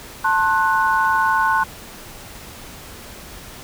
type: chord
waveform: sine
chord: F# diminished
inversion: first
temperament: just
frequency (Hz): 888 / 1065.6 / 1480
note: A5 / C6 / F#6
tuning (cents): +16 / +31 / 0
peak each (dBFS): -19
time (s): 0.24-1.64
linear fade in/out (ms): 10
effects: pink hiss -38 dBFS RMS until 3.63 s